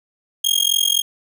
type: tone with amplitude modulation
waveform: sawtooth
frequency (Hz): 3248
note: G#7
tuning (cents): -39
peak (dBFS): -8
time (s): 0.44-1.02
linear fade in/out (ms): 10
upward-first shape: sine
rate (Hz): 43.7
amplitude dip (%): 100
effects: none